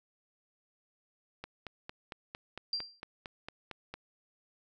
click train, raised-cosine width 0.3 ms, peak -25 dBFS, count 12, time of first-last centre 1.44-3.94 s, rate 4.4 Hz
sine tone with exponential decay, 4725 Hz, D8, 10 cents sharp, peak -28 dBFS, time 2.73-3 s, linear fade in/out 2 ms, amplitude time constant 58 ms
effects none

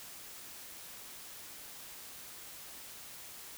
silence, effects white hiss -49 dBFS RMS until 3.57 s

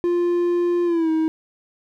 triangle tone with pitch glide, 349.2 to 318.4 Hz, F4 to D#4, 0 to +40 cents, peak -15 dBFS, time 0.04-1.28 s, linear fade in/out 0 ms, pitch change -160 cents, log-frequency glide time 0.85-1.1 s, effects none

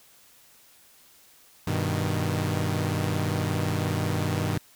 sawtooth chord, G augmented, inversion none, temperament equal, 98 / 123.47 / 155.56 Hz, G2 / B2 / D#3, 0 / 0 / 0 cents, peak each -24 / -27 / -25 dBFS, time 1.67-4.58 s, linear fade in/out 5 ms, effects white hiss -56 dBFS RMS until 4.75 s

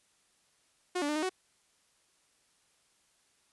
sawtooth tone with pitch steps, 360.6 / 290.1 / 299.8 / 309.1 / 372.6 Hz, F#4 / D4 / D4 / D#4 / F#4, -45 / -21 / +36 / -11 / +12 cents, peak -26 dBFS, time 0.95-1.295 s, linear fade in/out 10 ms, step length 69 ms, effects white hiss -70 dBFS RMS until 3.52 s + resampled to 24000 Hz

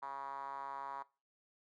5% pulse tone with band-pass filter, 138 Hz, C#3, 7 cents flat, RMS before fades -44 dBFS, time 0.02-1.03 s, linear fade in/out 10 ms, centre 980 Hz, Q 5.6, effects noise-tail reverb RT60 0.3 s tail -20 dB re dry

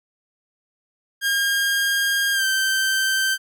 sawtooth tone with pitch glide, 1616 to 1555.6 Hz, G#6 to G6, -48 to -14 cents, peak -15 dBFS, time 1.21-3.38 s, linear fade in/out 50 ms, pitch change -66 cents, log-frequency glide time 2.33-2.45 s, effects none

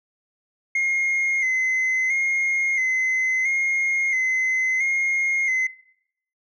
sine tone with vibrato, 2093 Hz, C7, in tune, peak -16 dBFS, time 0.75-5.67 s, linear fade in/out 5 ms, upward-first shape square, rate 0.74 Hz, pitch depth 38 cents each way, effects noise-tail reverb RT60 0.7 s tail -21 dB re dry + tanh soft clip ceiling -18 dBFS

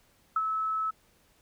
sine tone with ADSR envelope, 1300 Hz, E6, 24 cents flat, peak -22 dBFS, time 0.36-0.91 s, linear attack 4 ms, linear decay 40 ms, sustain -5 dB, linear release 12 ms, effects pink hiss -65 dBFS RMS until 1.41 s

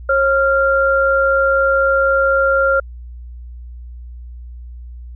sine tone pair together, 542 / 1388 Hz, C#5 / F6, -39 / -11 cents, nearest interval octave + major third, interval 1628 cents, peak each -14 dBFS, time 0.09-2.8 s, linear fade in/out 5 ms, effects added 60 Hz sine -30 dBFS peak until 5.15 s

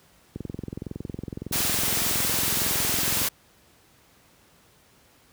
click train, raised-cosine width 3 ms, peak -19 dBFS, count 63, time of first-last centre 0.36-3.217 s, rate 21.7 Hz
white noise, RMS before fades -25 dBFS, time 1.52-3.29 s, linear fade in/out 10 ms
effects pink hiss -58 dBFS RMS until 5.32 s + high-pass 60 Hz 12 dB/octave

